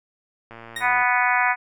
click train, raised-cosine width 0.5 ms, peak -25 dBFS, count 60, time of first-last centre 0.51-1.023 s, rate 115 Hz
30% pulse tone with exponential decay, 1864.7 Hz, A#6, in tune, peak -22 dBFS, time 0.76-0.94 s, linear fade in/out 5 ms, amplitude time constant 38 ms
harmonic tone, 246.9 Hz, B3, in tune, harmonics 3 / 4 / 5 / 6 / 7 / 8 / 9 / 10, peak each -24 / -23 / -28 / -25 / -25 / -26 / -26 / -31 dBFS, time 0.8-1.56 s, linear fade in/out 50 ms
effects none

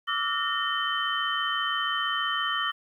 sine tone cluster, 1157 / 1303 / 1418 / 1833 / 3068 Hz, D6 / E6 / F6 / A#6 / G7, -26 / -20 / +26 / -30 / -38 cents, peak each -31 / -33 / -35 / -31 / -30 dBFS, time 0.07-2.72 s, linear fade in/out 20 ms, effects 10-bit

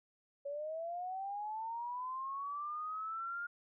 sine linear sweep, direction up, 557 to 1419 Hz, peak -38 dBFS, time 0.45-3.47 s, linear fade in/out 10 ms, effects none

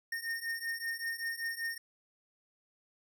square beating tone pair, 1833 / 1838.2 Hz, A#6 / A#6, -30 / -25 cents, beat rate 5.2 Hz, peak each -40 / -38 dBFS, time 0.12-1.78 s, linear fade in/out 5 ms, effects none

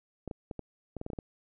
clicks, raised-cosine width 2 ms, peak -24 dBFS, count 10, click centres 0.277 / 0.312 / 0.512 / 0.593 / 0.967 / 1.014 / 1.064 / 1.102 / 1.133 / 1.188 s, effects none

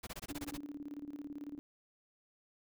pink noise bursts, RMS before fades -44 dBFS, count 9, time 0.03-0.575 s, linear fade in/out 10 ms, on 41 ms, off 22 ms
sine tone with tremolo, 290 Hz, D4, 22 cents flat, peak -40 dBFS, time 0.3-1.59 s, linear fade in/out 0 ms, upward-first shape square, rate 18 Hz, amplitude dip 75%
effects none

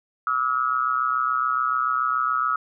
sine tone with amplitude modulation, 1289 Hz, E6, 39 cents flat, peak -16 dBFS, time 0.27-2.56 s, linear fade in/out 2 ms, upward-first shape sine, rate 127 Hz, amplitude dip 90%, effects none

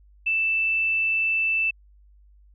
sine tone, 2649 Hz, E7, 8 cents sharp, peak -20 dBFS, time 0.26-1.71 s, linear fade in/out 10 ms, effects added 50 Hz sine -51 dBFS peak until 2.54 s

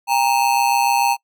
square ring-modulated tone, 870 Hz, A5, 20 cents flat, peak -12 dBFS, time 0.07-1.17 s, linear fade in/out 50 ms, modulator 63.4 Hz, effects noise-tail reverb RT60 0.1 s tail -26 dB re dry

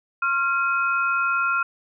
sine tone cluster, 1077 / 1385 / 2528 Hz, C6 / F6 / D#7, +50 / -15 / +27 cents, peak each -29 / -20 / -29 dBFS, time 0.22-1.63 s, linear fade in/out 5 ms, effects none

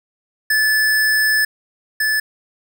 square tone pair in turn, 1736 / 1736 Hz, A6 / A6, -24 / -24 cents, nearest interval unison, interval 0 cents, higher neither, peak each -14 / -16 dBFS, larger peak first, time 0.5-1.45 / 2-2.2 s, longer first, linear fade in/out 5 ms, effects 8-bit

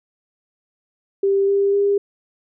sine tone with pitch steps, 394 / 398.1 / 402.3 Hz, G4 / G4 / G4, +9 / +27 / +45 cents, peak -14 dBFS, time 1.23-1.98 s, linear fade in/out 5 ms, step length 250 ms, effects none

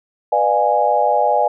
sine chord, B diminished seventh, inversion none, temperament equal with one note detuned, 493.9 / 599 / 698.5 / 830.6 Hz, B4 / D5 / F5 / Ab5, 0 / +34 / 0 / 0 cents, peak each -21 / -18 / -19 / -16 dBFS, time 0.32-1.48 s, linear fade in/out 5 ms, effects none

